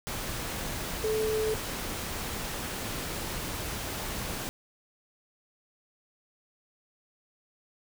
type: tone in noise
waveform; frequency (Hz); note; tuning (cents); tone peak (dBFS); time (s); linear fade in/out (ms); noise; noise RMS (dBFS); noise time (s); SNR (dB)
sine; 435; A4; -20; -26; 1.04-1.54; 0; pink; -35; 0.07-4.49; +6
effects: none